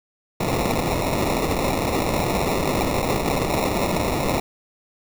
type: noise with sample-and-hold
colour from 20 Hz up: white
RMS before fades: -22 dBFS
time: 0.4-4.4 s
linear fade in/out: 5 ms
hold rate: 1575 Hz
effects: none